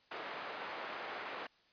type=band-pass noise; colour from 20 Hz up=pink; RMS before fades=-44 dBFS; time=0.11-1.47 s; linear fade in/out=5 ms; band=570 to 2300 Hz; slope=12 dB/octave; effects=white hiss -69 dBFS RMS until 1.72 s + resampled to 11025 Hz